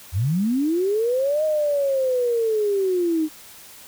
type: linear two-way sweep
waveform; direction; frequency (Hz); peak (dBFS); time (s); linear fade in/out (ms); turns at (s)
sine; up then down; 77.7 to 627 to 303.7; -18; 0.12-3.29; 50; 1.44
effects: white hiss -44 dBFS RMS until 3.87 s